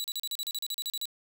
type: tone bursts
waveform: sawtooth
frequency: 3926 Hz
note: B7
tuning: 11 cents flat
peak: -28 dBFS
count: 14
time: 0-1.055 s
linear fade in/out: 0 ms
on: 41 ms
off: 37 ms
effects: none